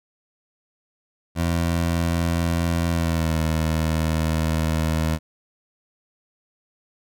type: tone with pitch glide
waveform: 20% pulse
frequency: 84.4 to 79.66 Hz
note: E2 to D#2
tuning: +41 to +41 cents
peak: -15 dBFS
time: 1.35-5.19 s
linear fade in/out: 50 ms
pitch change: -100 cents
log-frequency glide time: 2.92-3.39 s
effects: none